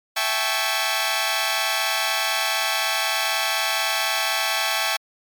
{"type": "chord", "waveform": "10% pulse", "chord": "A dominant seventh", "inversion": "second", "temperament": "equal with one note detuned", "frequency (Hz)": [659.3, 784, 864.4, 1108.7], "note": ["E5", "G5", "A5", "C#6"], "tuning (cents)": [0, 0, -31, 0], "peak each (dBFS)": -18, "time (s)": [0.16, 4.97], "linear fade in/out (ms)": 10, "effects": ["MP3 96 kbps"]}